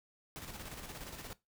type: noise with tremolo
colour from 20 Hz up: pink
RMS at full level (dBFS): -45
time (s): 0.36-1.33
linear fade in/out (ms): 0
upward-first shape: square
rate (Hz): 17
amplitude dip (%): 45
effects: noise-tail reverb RT60 0.2 s tail -19 dB re dry